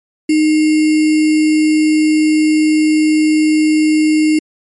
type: tone with sample-and-hold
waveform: sine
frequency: 308.7 Hz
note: D#4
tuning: 14 cents flat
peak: -8 dBFS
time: 0.29-4.39 s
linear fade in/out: 5 ms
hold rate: 2450 Hz
effects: MP3 48 kbps